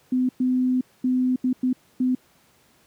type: tone bursts at uneven times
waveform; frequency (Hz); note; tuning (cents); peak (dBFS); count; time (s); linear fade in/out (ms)
sine; 254.1; B3; +49; -18; 6; 0.12-0.29 / 0.4-0.81 / 1.04-1.36 / 1.44-1.53 / 1.63-1.73 / 2-2.15; 5
effects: pink hiss -59 dBFS RMS until 2.86 s + high-pass 100 Hz 12 dB/octave